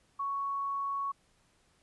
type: tone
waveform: sine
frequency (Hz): 1112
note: C#6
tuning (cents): +5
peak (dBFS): -31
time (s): 0.19-1.12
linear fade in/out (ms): 10
effects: pink hiss -69 dBFS RMS until 1.82 s + resampled to 24000 Hz